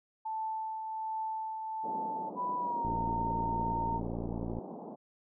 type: tone with tremolo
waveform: sine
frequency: 880 Hz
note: A5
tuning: in tune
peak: -32 dBFS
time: 0.25-2.3 s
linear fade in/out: 10 ms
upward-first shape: triangle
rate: 1.3 Hz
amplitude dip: 40%
type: band-pass noise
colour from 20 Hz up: pink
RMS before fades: -44 dBFS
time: 1.83-4.96 s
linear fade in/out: 20 ms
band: 170 to 900 Hz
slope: 48 dB/octave
type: tone with pitch glide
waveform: sine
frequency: 987.8 to 916.3 Hz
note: B5 to A#5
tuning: 0 to -30 cents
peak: -31 dBFS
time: 2.35-4.01 s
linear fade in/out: 50 ms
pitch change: -130 cents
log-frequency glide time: 2.57-2.91 s
type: click train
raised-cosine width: 3 ms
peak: -25 dBFS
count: 101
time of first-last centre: 2.85-4.586 s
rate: 57.6 Hz
effects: none